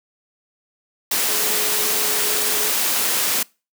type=tone in noise; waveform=sine; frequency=423.9 Hz; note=G#4; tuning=35 cents sharp; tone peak=-31 dBFS; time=1.28-2.7 s; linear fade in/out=5 ms; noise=white; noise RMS=-20 dBFS; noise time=1.11-3.43 s; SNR=-14 dB; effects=noise-tail reverb RT60 0.3 s tail -25 dB re dry + high-pass 200 Hz 12 dB/octave